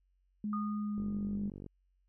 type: tone with pitch glide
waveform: sine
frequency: 209.7 to 203.4 Hz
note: G#3 to G#3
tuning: +17 to -36 cents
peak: -33 dBFS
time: 0.44-1.5 s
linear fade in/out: 2 ms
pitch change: -53 cents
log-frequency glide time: 0.78-1.27 s
type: tone with exponential decay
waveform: sine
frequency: 1229 Hz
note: D#6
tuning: 22 cents flat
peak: -35 dBFS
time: 0.53-1.36 s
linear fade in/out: 2 ms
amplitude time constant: 180 ms
type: click train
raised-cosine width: 3 ms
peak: -33 dBFS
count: 34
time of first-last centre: 0.98-1.663 s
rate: 48.3 Hz
effects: added 46 Hz sine -70 dBFS peak until 2.08 s